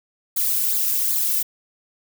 violet noise with flanger, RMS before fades -21 dBFS, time 0.36-1.43 s, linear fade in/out 10 ms, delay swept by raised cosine 0.34 to 2.14 ms, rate 2.6 Hz, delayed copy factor -0.95, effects none

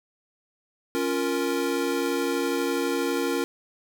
square chord, Bb minor, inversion first, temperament equal, 277.2 / 349.2 / 466.2 Hz, Db4 / F4 / Bb4, 0 / 0 / 0 cents, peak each -29 dBFS, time 0.95-3.44 s, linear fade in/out 0 ms, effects none

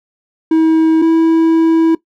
triangle tone pair in turn, 320.8 / 326.2 Hz, E4 / E4, -47 / -18 cents, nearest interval unison, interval 29 cents, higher second, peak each -5 dBFS, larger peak neither, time 0.51-1.02 / 1.02-1.95 s, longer second, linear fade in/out 5 ms, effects noise-tail reverb RT60 0.1 s tail -18 dB re dry

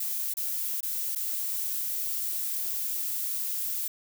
violet noise with dropouts, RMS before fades -31 dBFS, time 0-3.88 s, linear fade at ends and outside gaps 5 ms, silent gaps 0.339-0.369 / 0.807-0.829 / 1.151-1.158 s, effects none

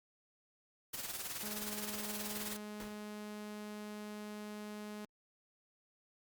white noise with tremolo, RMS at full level -40 dBFS, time 0.93-2.57 s, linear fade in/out 10 ms, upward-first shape sine, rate 19 Hz, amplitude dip 60%
sawtooth tone, 210 Hz, G#3, 19 cents sharp, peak -40 dBFS, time 1.43-5.05 s, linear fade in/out 0 ms
pink noise with exponential decay, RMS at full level -46 dBFS, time 2.8-3.06 s, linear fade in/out 1 ms, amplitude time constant 55 ms
effects Opus 48 kbps

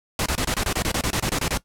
pink noise bursts, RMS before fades -23 dBFS, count 15, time 0.19-1.575 s, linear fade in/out 2 ms, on 69 ms, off 25 ms, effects noise-tail reverb RT60 0.1 s tail -18 dB re dry + low-pass 12000 Hz 12 dB/octave

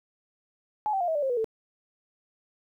sine tone with pitch steps, 848 / 773.1 / 704.9 / 642.7 / 585.9 / 534.2 / 487 / 444.1 Hz, G#5 / G5 / F5 / E5 / D5 / C5 / B4 / A4, +36 / -24 / +16 / -44 / -4 / +36 / -24 / +16 cents, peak -24 dBFS, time 0.86-1.444 s, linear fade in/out 0 ms, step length 73 ms, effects 11-bit

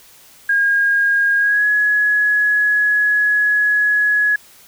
sine tone with pitch glide, 1626 to 1684.3 Hz, G#6 to G#6, -37 to +24 cents, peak -12 dBFS, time 0.49-4.36 s, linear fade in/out 5 ms, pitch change +61 cents, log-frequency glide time 1.37-1.67 s, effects white hiss -46 dBFS RMS until 4.67 s

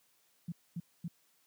sine tone bursts, 170 Hz, F3, 46 cents flat, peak -35 dBFS, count 3, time 0.48-1.08 s, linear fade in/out 5 ms, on 40 ms, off 240 ms, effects white hiss -71 dBFS RMS until 1.46 s + high-pass 100 Hz 12 dB/octave

